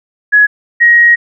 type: tone pair in turn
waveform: sine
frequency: 1682 / 1888 Hz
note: G#6 / A#6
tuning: +22 / +22 cents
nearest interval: major second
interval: 200 cents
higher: second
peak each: -3 dBFS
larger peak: neither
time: 0.32-0.47 / 0.8-1.16 s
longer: second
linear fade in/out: 20 ms
effects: none